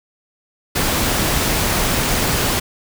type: noise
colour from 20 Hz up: pink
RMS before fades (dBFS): -18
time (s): 0.75-2.6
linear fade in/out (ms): 10
effects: none